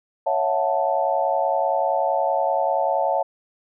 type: chord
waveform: sine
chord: F# minor seventh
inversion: second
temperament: equal with one note detuned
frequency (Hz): 554.4 / 659.3 / 729.8 / 880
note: C#5 / E5 / F#5 / A5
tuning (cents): 0 / 0 / -24 / 0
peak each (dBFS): -24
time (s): 0.26-3.23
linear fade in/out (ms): 10
effects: none